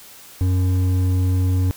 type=tone with hard clipping; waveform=triangle; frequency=92 Hz; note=F#2; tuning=9 cents flat; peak=-17 dBFS; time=0.41-1.71 s; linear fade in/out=0 ms; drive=11 dB; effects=white hiss -43 dBFS RMS until 1.76 s